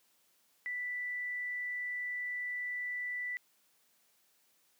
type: tone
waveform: sine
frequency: 1975 Hz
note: B6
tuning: in tune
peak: -35 dBFS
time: 0.66-3.37 s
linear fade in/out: 0 ms
effects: white hiss -71 dBFS RMS until 4.79 s + high-pass 150 Hz 12 dB/octave